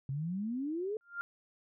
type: exponential sweep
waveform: sine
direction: up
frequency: 130.81 to 444.5 Hz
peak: -33 dBFS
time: 0.09-0.97 s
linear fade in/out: 2 ms
type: tone with exponential growth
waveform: sine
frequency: 1396.9 Hz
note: F6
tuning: in tune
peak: -31 dBFS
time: 1.01-1.21 s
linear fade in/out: 0 ms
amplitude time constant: 42 ms
effects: none